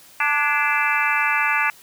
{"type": "harmonic tone with a mistuned harmonic", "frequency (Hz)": 293.7, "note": "D4", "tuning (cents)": 0, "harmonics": [3, 4, 5, 6, 7, 8, 9], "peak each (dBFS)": [-25, -25, -25, -25, -25, -25, -25], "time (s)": [0.2, 1.7], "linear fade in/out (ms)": 2, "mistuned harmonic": 6, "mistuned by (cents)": -65, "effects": ["white hiss -48 dBFS RMS until 1.82 s", "high-pass 60 Hz 12 dB/octave"]}